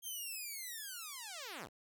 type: linear sweep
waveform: 5% pulse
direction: down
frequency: 3222 to 49 Hz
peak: -33 dBFS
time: 0.02-1.69 s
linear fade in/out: 50 ms
effects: none